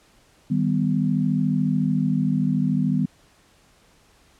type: chord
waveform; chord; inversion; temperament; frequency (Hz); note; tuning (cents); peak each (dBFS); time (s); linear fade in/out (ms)
sine; Eb augmented; none; equal with one note detuned; 155.56 / 196 / 249.7; Eb3 / G3 / B3; 0 / 0 / +19; -23; 0.5-3.06; 10
effects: pink hiss -57 dBFS RMS until 4.39 s + low-pass 10000 Hz 12 dB/octave